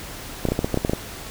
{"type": "clicks", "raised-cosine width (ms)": 2, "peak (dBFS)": -7, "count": 10, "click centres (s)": [0.453, 0.487, 0.52, 0.591, 0.645, 0.743, 0.774, 0.849, 0.896, 0.934], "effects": ["pink hiss -36 dBFS RMS until 1.3 s"]}